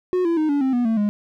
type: tone with pitch steps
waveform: triangle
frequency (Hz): 364.7 / 336.4 / 310.2 / 286.1 / 263.9 / 243.4 / 224.5 / 207.1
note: F#4 / E4 / D#4 / D4 / C4 / B3 / A3 / G#3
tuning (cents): -25 / +35 / -5 / -45 / +15 / -25 / +35 / -5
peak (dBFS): -15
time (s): 0.13-1.09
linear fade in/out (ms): 0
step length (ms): 120
effects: none